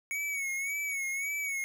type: tone with vibrato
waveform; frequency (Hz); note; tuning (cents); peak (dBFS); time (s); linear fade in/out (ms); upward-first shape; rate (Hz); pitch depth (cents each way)
square; 2227; C#7; +7; -32; 0.11-1.64; 0; sine; 1.8; 63
effects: 10-bit